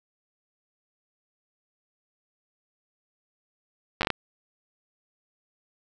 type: slowing click train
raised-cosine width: 0.3 ms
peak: -8 dBFS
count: 6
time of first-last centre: 4.01-4.103 s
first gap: 9 ms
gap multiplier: 1.37
effects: none